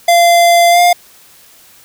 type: tone with pitch glide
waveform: square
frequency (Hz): 689 to 704.7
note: F5 to F5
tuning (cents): -24 to +15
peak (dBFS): -6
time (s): 0.08-0.93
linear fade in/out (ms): 5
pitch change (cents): +39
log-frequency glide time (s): 0.7-0.8
effects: white hiss -43 dBFS RMS until 1.84 s